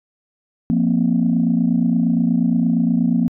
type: chord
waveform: sine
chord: F suspended fourth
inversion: none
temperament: equal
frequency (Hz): 174.61 / 233.1 / 261.6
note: F3 / Bb3 / C4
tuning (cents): 0 / 0 / 0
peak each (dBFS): -18 / -16 / -20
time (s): 0.7-3.28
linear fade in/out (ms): 0
effects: tanh soft clip ceiling -7 dBFS